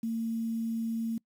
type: tone with quantisation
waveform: sine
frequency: 227.2 Hz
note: A#3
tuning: 44 cents flat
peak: -29 dBFS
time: 0.03-1.18 s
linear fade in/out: 5 ms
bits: 9
effects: noise-tail reverb RT60 0.1 s tail -25 dB re dry